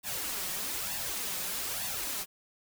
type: noise with flanger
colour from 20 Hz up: white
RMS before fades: -35 dBFS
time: 0.03-2.26 s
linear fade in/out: 50 ms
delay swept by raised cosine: 1.1 to 5.5 ms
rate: 1.1 Hz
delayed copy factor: +0.65
effects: none